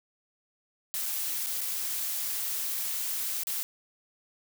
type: noise with dropouts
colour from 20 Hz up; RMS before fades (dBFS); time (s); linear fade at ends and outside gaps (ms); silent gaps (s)
blue; -32; 0.94-3.63; 0; 1.057-1.061 / 1.462-1.468 / 1.608-1.614 / 3.435-3.47
effects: none